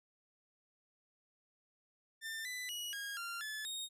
sawtooth tone with pitch steps, 1792 / 1997 / 2911 / 1633 / 1386 / 1729 / 3726 Hz, A6 / B6 / F#7 / G#6 / F6 / A6 / A#7, +31 / +19 / -29 / -30 / -14 / -31 / -2 cents, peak -37 dBFS, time 2.21-3.89 s, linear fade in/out 50 ms, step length 240 ms, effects resampled to 32000 Hz

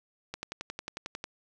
click train, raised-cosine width 0.2 ms, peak -19 dBFS, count 11, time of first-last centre 0.34-1.241 s, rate 11.1 Hz, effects none

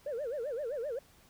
sine tone with vibrato, 523.3 Hz, C5, in tune, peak -32 dBFS, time 0.06-0.99 s, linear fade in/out 5 ms, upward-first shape sine, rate 7.7 Hz, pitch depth 260 cents each way, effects tanh soft clip ceiling -31 dBFS + pink hiss -62 dBFS RMS until 1.29 s

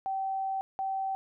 sine tone bursts at uneven times, 772 Hz, G5, 27 cents flat, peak -29 dBFS, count 2, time 0.06-0.61 / 0.79-1.15 s, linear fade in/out 0 ms, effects none

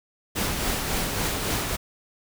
pink noise with tremolo, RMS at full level -25 dBFS, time 0.35-1.77 s, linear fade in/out 20 ms, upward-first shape triangle, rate 3.6 Hz, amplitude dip 40%, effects none

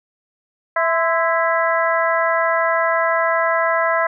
harmonic tone with a mistuned harmonic, 329.6 Hz, E4, in tune, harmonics 2 / 3 / 4 / 5 / 6, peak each -19 / -21 / -22 / -23 / -24 dBFS, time 0.76-4.07 s, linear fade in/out 5 ms, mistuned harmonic 3, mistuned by +63 cents, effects none

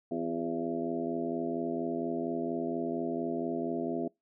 harmonic tone with a mistuned harmonic, 84.3 Hz, E2, 39 cents sharp, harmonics 2 / 3 / 4 / 5 / 6 / 7 / 8, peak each -44 / -35 / -36 / -38 / -46 / -44 / -38 dBFS, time 0.11-4.08 s, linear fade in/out 5 ms, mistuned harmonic 5, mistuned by -52 cents, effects noise-tail reverb RT60 0.2 s tail -26 dB re dry

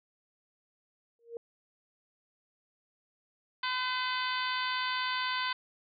sine tone with exponential growth, 466.2 Hz, A#4, in tune, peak -33 dBFS, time 1.19-1.37 s, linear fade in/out 1 ms, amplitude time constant 39 ms
harmonic tone, 508 Hz, B4, 49 cents sharp, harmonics 2 / 3 / 4 / 5 / 6 / 7 / 8 / 9, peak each -34 / -36 / -39 / -42 / -40 / -40 / -44 / -42 dBFS, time 3.63-5.53 s, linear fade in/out 5 ms
effects none

